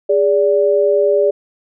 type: tone pair together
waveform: sine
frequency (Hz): 410.1 / 580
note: G#4 / D5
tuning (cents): -22 / -22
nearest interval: tritone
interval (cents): 600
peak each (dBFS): -13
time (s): 0.09-1.31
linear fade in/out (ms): 10
effects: none